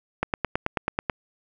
click train, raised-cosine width 0.5 ms, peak -8 dBFS, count 9, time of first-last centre 0.23-1.098 s, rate 9.22 Hz, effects none

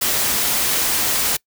white noise, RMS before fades -19 dBFS, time 0.01-1.37 s, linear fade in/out 10 ms, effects noise-tail reverb RT60 0.1 s tail -24 dB re dry

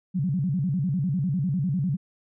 sine tone with vibrato, 160.1 Hz, D#3, 50 cents sharp, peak -22 dBFS, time 0.14-1.97 s, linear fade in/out 20 ms, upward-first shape square, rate 10 Hz, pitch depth 250 cents each way, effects none

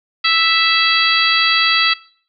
harmonic tone, 659 Hz, E5, 1 cent flat, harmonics 2 / 3 / 4 / 5 / 6 / 7, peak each -19 / -19 / -19 / -19 / -19 / -19 dBFS, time 0.24-1.94 s, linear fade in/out 10 ms, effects noise-tail reverb RT60 0.5 s tail -21 dB re dry

